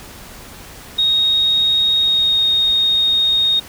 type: tone with pitch glide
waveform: sine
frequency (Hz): 3745 to 3717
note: A#7 to A#7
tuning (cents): +7 to -6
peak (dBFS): -12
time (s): 0.98-3.6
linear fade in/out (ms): 10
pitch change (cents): -13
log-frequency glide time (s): 1.95-2.4
effects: pink hiss -37 dBFS RMS until 3.68 s